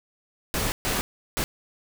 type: noise bursts at uneven times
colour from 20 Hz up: pink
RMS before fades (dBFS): -26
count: 3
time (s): 0.54-0.72 / 0.85-1.01 / 1.37-1.44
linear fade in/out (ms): 0
effects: none